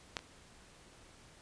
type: clicks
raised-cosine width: 0.2 ms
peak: -17 / -30 dBFS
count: 2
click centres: 0.168 / 0.191 s
effects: pink hiss -59 dBFS RMS until 1.41 s + resampled to 22050 Hz